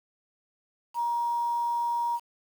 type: tone with quantisation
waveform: sine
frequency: 946 Hz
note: A#5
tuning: 25 cents sharp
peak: -25 dBFS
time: 0.94-2.2 s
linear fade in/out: 50 ms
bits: 8
effects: none